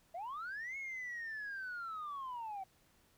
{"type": "linear two-way sweep", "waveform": "sine", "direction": "up then down", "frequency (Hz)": [643, 2199, 748], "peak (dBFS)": -39, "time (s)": [0.14, 2.64], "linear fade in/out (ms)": 10, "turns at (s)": 0.77, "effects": ["tanh soft clip ceiling -38 dBFS", "pink hiss -70 dBFS RMS until 3.17 s"]}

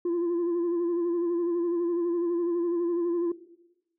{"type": "tone with vibrato", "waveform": "sine", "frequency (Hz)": 344.2, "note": "F4", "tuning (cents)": -25, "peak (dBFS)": -22, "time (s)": [0.05, 3.32], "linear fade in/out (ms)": 5, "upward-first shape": "sine", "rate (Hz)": 12, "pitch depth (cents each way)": 46, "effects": ["noise-tail reverb RT60 1.0 s tail -17 dB re dry", "tanh soft clip ceiling -23 dBFS"]}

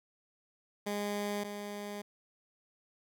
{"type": "tone pair in turn", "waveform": "15% pulse", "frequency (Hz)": [205.2, 205.2], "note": ["G#3", "G#3"], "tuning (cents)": [-21, -21], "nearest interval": "unison", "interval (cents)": 0, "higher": "neither", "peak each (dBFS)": [-27, -33], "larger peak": "first", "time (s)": [[0.86, 1.44], [1.44, 2.02]], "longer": "neither", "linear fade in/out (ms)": 10, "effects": []}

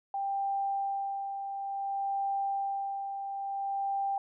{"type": "tone with tremolo", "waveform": "sine", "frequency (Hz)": 790, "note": "G5", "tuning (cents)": 13, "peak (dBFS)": -28, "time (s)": [0.14, 4.18], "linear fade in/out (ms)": 2, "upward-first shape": "sine", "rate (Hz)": 0.57, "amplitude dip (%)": 50, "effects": []}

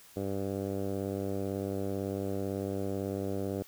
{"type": "tone with low-pass filter", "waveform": "10% pulse", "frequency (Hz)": 98, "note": "G2", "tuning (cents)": 0, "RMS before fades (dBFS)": -34, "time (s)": [0.16, 3.63], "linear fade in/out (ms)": 10, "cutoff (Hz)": 550, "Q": 1.4, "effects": ["white hiss -56 dBFS RMS until 3.67 s"]}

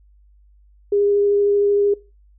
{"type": "tone with vibrato", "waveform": "sine", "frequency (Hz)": 406.4, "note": "G#4", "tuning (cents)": -38, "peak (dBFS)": -14, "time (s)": [0.92, 1.94], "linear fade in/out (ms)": 5, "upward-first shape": "triangle", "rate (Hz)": 13, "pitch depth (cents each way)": 12, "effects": ["noise-tail reverb RT60 0.3 s tail -21 dB re dry", "added 50 Hz sine -49 dBFS peak until 2.38 s"]}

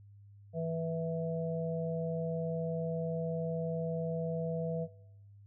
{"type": "harmonic tone", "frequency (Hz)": 164.2, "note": "E3", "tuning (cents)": -6, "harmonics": [1, 3, 4], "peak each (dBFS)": [-35, -37, -38], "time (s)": [0.53, 4.88], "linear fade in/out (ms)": 50, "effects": ["noise-tail reverb RT60 0.8 s tail -21 dB re dry", "added 101 Hz sine -53 dBFS peak until 5.46 s"]}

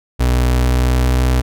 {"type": "tone with pitch glide", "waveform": "35% pulse", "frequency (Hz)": [61.74, 63.04], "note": ["B1", "B1"], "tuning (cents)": [0, 36], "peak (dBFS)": -10, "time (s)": [0.19, 1.42], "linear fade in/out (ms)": 20, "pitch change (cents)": 36, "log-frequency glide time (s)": [0.29, 1.29], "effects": []}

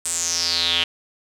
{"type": "tone with band-pass filter sweep", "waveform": "square", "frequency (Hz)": 85.1, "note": "F2", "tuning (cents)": -44, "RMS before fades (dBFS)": -22, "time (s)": [0.05, 0.84], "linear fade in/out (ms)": 5, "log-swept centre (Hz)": [8500, 3000], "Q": 6.6, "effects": []}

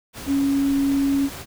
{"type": "tone in noise", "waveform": "sine", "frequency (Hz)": 276.9, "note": "C#4", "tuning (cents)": -2, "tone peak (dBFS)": -17, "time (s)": [0.26, 1.3], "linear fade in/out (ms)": 50, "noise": "pink", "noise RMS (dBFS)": -35, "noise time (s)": [0.13, 1.46], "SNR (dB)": 15, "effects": []}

